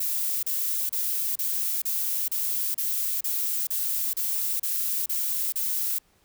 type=noise bursts; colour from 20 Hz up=violet; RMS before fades=-27 dBFS; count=13; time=0-5.986 s; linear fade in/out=5 ms; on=430 ms; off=33 ms; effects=pink hiss -64 dBFS RMS until 6.24 s